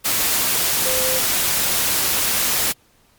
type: tone in noise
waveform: sine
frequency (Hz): 516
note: C5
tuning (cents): -24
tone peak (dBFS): -23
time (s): 0.85-1.2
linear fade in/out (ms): 20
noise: white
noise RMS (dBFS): -19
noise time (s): 0.04-2.73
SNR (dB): -7
effects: pink hiss -57 dBFS RMS until 3.18 s + MP3 96 kbps